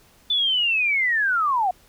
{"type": "linear sweep", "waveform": "sine", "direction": "down", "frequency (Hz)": [3520, 700], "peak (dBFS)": -18, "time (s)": [0.3, 1.71], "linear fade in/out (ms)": 5, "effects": ["pink hiss -55 dBFS RMS until 1.88 s"]}